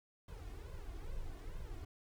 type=noise with flanger; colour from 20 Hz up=brown; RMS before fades=-45 dBFS; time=0.28-1.85 s; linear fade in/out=5 ms; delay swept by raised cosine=1.9 to 2.8 ms; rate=2.3 Hz; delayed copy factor=+0.8; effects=none